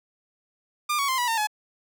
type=tone with pitch steps; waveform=sawtooth; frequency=1200 / 1119.6 / 1044.7 / 974.7 / 909.4 / 848.5 Hz; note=D6 / C#6 / C6 / B5 / A#5 / G#5; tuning=+37 / +17 / -3 / -23 / -43 / +37 cents; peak=-19 dBFS; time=0.89-1.472 s; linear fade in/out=10 ms; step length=97 ms; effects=none